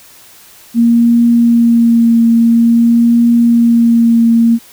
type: tone with vibrato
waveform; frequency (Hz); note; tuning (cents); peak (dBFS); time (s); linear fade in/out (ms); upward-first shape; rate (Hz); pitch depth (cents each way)
sine; 233.1; A#3; 0; -5; 0.74-4.59; 50; triangle; 0.49; 20
effects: white hiss -40 dBFS RMS until 4.72 s